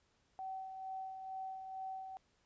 sine tone with tremolo, 762 Hz, G5, 49 cents flat, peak -40 dBFS, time 0.39-2.17 s, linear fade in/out 0 ms, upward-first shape sine, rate 2.2 Hz, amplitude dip 45%, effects pink hiss -75 dBFS RMS until 2.45 s + resampled to 16000 Hz

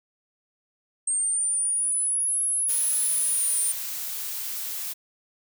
sine exponential two-way sweep, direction up then down, 8520 to 10790 to 9230 Hz, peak -22 dBFS, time 1.07-3.72 s, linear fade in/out 5 ms, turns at 2.42 s
blue noise, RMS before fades -32 dBFS, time 2.68-4.94 s, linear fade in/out 20 ms
effects none

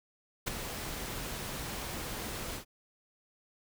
pink noise with ADSR envelope, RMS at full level -30 dBFS, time 0.46-2.65 s, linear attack 20 ms, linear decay 6 ms, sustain -9 dB, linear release 97 ms, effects none

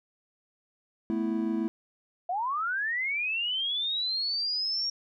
triangle chord, A suspended second, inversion none, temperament equal, 220 / 246.9 / 329.6 Hz, A3 / B3 / E4, 0 / 0 / 0 cents, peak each -28 / -32 / -28 dBFS, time 1.1-1.68 s, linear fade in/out 0 ms
sine linear sweep, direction up, 681 to 5600 Hz, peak -27 dBFS, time 2.29-4.9 s, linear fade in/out 5 ms
effects none

